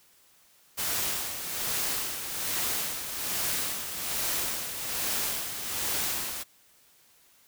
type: noise with tremolo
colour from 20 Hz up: white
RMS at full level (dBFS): -29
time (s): 0.77-6.44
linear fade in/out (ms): 20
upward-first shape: sine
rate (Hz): 1.2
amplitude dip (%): 55
effects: white hiss -61 dBFS RMS until 7.47 s